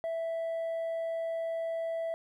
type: tone with hard clipping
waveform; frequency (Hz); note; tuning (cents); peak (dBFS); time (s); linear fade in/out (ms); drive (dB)
triangle; 659.3; E5; 0; -30; 0.04-2.14; 0; 1
effects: none